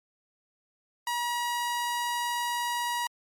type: tone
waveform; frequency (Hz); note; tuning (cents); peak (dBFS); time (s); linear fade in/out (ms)
sawtooth; 959; A#5; +49; -24; 1.07-3.07; 2
effects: MP3 64 kbps